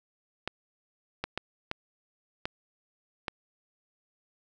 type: clicks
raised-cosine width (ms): 0.3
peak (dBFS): -15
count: 6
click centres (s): 0.476 / 1.24 / 1.376 / 1.714 / 2.455 / 3.282
effects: none